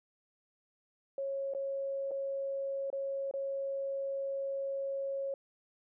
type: tone with dropouts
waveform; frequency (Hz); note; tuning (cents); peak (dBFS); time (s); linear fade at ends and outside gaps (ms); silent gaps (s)
sine; 548; C#5; -20; -33; 1.18-5.34; 2; 1.537-1.548 / 2.11-2.115 / 2.902-2.928 / 3.312-3.338
effects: none